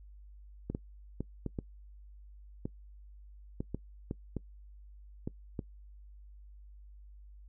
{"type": "clicks", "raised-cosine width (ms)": 3, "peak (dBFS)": -22, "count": 12, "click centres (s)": [0.7, 0.749, 1.206, 1.463, 1.588, 2.655, 3.605, 3.746, 4.111, 4.367, 5.275, 5.592], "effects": ["noise-tail reverb RT60 0.1 s tail -22 dB re dry", "added 50 Hz sine -50 dBFS peak until 7.48 s"]}